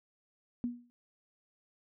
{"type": "tone with exponential decay", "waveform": "sine", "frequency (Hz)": 241.5, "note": "B3", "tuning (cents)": -39, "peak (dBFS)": -28, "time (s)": [0.64, 0.9], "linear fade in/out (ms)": 0, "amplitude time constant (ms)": 56, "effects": []}